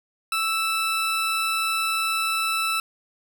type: tone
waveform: 20% pulse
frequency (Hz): 1318.5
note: E6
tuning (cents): 0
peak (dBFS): -17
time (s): 0.32-2.8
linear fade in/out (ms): 2
effects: none